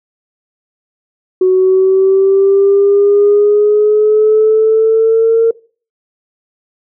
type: linear sweep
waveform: sine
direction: up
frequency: 370 to 457.5 Hz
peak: -5 dBFS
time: 1.41-5.51 s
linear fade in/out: 5 ms
effects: noise-tail reverb RT60 0.4 s tail -22 dB re dry + tanh soft clip ceiling -1 dBFS